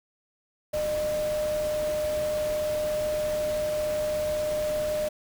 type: tone in noise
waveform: sine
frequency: 607 Hz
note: D#5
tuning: 43 cents flat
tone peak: -25 dBFS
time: 0.73-5.09 s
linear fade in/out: 10 ms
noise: pink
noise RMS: -38 dBFS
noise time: 0.73-5.09 s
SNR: +10 dB
effects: none